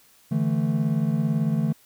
triangle chord, D suspended second, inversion none, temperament equal, 146.83 / 164.81 / 220 Hz, D3 / E3 / A3, 0 / 0 / 0 cents, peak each -23 / -23 / -23 dBFS, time 0.31-1.73 s, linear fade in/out 10 ms, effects white hiss -57 dBFS RMS until 1.85 s

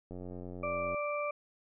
click train, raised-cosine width 2 ms, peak -31 dBFS, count 76, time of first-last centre 0.11-0.945 s, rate 89.8 Hz
harmonic tone, 587.3 Hz, D5, in tune, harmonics 1 / 2 / 4, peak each -34 / -37 / -40 dBFS, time 0.63-1.31 s, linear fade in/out 5 ms
effects none

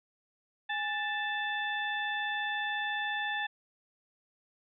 harmonic tone with a mistuned harmonic, 880 Hz, A5, in tune, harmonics 1 / 2 / 3 / 4, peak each -36 / -33 / -42 / -40 dBFS, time 0.69-3.47 s, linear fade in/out 10 ms, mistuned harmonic 1, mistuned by -110 cents, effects none

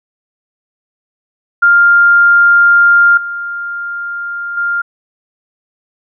sine tone with level steps, 1400 Hz, F6, 4 cents sharp, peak -4 / -18 / -12 dBFS, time 1.62-4.82 s, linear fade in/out 10 ms, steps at 3.17 / 4.57 s, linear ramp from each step 5 ms, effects none

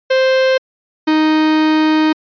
45% pulse tone pair in turn, 523.3 / 311.2 Hz, C5 / D#4, 0 / 0 cents, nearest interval major sixth, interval 900 cents, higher first, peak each -10 dBFS, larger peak neither, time 0.1-0.58 / 1.07-2.13 s, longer second, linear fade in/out 10 ms, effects resampled to 11025 Hz

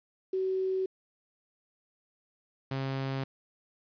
sine / sawtooth tone pair in turn, 377.9 / 134.58 Hz, F#4 / C3, +37 / +49 cents, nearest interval octave + tritone, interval 1788 cents, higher first, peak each -27 dBFS, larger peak neither, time 0.33-0.86 / 2.71-3.24 s, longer neither, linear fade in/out 5 ms, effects resampled to 11025 Hz + 10-bit

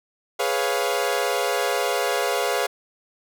sawtooth chord, C# dominant seventh, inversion second, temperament equal, 415.3 / 493.9 / 554.4 / 698.5 Hz, G#4 / B4 / C#5 / E#5, 0 / 0 / 0 / 0 cents, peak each -23 dBFS, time 0.39-2.67 s, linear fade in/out 10 ms, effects none

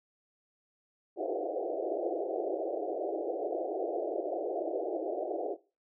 pink band-pass noise, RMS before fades -34 dBFS, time 1.16-5.57 s, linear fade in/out 50 ms, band 320 to 740 Hz, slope 96 dB/octave, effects noise-tail reverb RT60 0.3 s tail -18 dB re dry

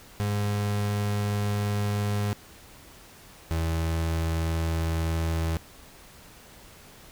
35% pulse tone pair in turn, 102.9 / 81.67 Hz, G#2 / E2, -16 / -16 cents, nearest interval major third, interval 400 cents, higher first, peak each -23 dBFS, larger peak neither, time 0.2-2.33 / 3.51-5.57 s, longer first, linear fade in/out 0 ms, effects pink hiss -50 dBFS RMS until 7.11 s

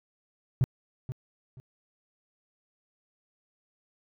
triangle tone with echo, 128.5 Hz, C3, 31 cents flat, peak -16 dBFS, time 0.61-0.64 s, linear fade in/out 0 ms, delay 480 ms, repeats 2, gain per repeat -13 dB, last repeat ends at 1.6 s, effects tanh soft clip ceiling -16 dBFS

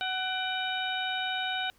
harmonic tone with a mistuned harmonic, 748 Hz, F#5, 19 cents sharp, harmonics 1 / 2 / 3 / 4 / 5, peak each -34 / -34 / -39 / -36 / -36 dBFS, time 0.01-1.7 s, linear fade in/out 0 ms, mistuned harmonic 3, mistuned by +88 cents, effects pink hiss -64 dBFS RMS until 1.78 s

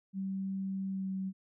sine tone with pitch glide, 192.7 to 190.6 Hz, G3 to G3, -29 to -48 cents, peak -33 dBFS, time 0.13-1.33 s, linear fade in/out 50 ms, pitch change -19 cents, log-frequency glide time 0.87-1.1 s, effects none

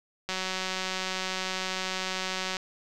click train, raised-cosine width 0.2 ms, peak -14 dBFS, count 427, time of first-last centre 0.29-2.568 s, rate 187 Hz, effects none

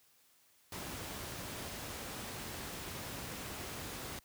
pink noise, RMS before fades -43 dBFS, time 0.72-4.19 s, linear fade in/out 2 ms, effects white hiss -68 dBFS RMS until 4.24 s + high-pass 60 Hz 12 dB/octave

